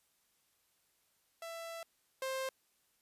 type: tone pair in turn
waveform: sawtooth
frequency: 665 / 527.8 Hz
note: E5 / C5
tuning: +15 / +15 cents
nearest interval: major third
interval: 400 cents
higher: first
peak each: -39 / -32 dBFS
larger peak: second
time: 1.42-1.83 / 2.22-2.49 s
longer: first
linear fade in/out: 2 ms
effects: white hiss -75 dBFS RMS until 3.01 s + resampled to 32000 Hz